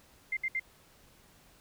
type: tone bursts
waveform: sine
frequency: 2093 Hz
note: C7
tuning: in tune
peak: -29 dBFS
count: 3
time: 0.32-0.597 s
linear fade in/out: 5 ms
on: 49 ms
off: 65 ms
effects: pink hiss -61 dBFS RMS until 1.6 s